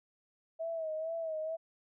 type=tone with vibrato; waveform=sine; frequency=644 Hz; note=E5; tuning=41 cents flat; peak=-34 dBFS; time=0.59-1.57 s; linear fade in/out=20 ms; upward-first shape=sine; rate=2.2 Hz; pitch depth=56 cents each way; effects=none